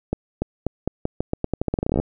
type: accelerating click train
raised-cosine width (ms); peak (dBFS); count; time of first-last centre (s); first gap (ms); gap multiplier
2; -8; 22; 0.13-2; 290; 0.85
effects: none